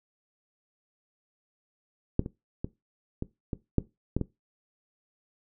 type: clicks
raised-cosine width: 3 ms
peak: -9 / -22 / -18 / -18 / -18 / -9 / -13 / -16 dBFS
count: 8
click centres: 2.194 / 2.261 / 2.645 / 3.224 / 3.532 / 3.783 / 4.166 / 4.213 s
effects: noise-tail reverb RT60 0.2 s tail -18 dB re dry